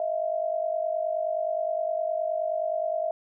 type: tone pair together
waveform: sine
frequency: 633 / 682.6 Hz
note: D#5 / F5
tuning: +30 / -40 cents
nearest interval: minor second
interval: 130 cents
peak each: -27 / -29 dBFS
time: 0-3.11 s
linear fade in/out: 2 ms
effects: none